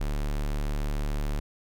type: tone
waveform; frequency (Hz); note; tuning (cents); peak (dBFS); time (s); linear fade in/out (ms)
square; 36.71; D1; 0; -27; 0-1.4; 10
effects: none